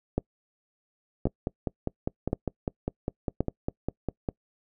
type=two click trains; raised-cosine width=2 ms; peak=-14 / -11 dBFS; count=16 / 4; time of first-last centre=1.27-4.288 / 0.18-3.406 s; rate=4.97 / 0.93 Hz; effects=noise-tail reverb RT60 0.1 s tail -25 dB re dry